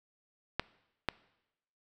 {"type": "clicks", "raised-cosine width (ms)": 0.3, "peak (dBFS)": -13, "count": 2, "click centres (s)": [0.596, 1.087], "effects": ["noise-tail reverb RT60 0.9 s tail -21 dB re dry"]}